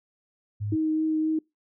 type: tone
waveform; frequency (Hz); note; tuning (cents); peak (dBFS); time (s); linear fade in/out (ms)
sine; 103.83; G#2; 0; -27; 0.6-0.76; 20
type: tone with vibrato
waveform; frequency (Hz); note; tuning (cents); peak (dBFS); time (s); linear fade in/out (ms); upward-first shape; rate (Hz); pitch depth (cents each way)
sine; 313.9; D#4; +15; -22; 0.72-1.39; 5; triangle; 3.8; 13
effects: noise-tail reverb RT60 0.2 s tail -25 dB re dry